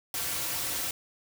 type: noise with comb filter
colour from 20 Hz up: white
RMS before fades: -32 dBFS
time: 0.14-0.91 s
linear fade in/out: 2 ms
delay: 4.8 ms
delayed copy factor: -0.55
effects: none